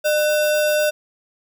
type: tone with sample-and-hold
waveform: sine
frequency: 604 Hz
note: D5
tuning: 48 cents sharp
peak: -15 dBFS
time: 0.04-0.91 s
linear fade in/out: 20 ms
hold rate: 2100 Hz
effects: none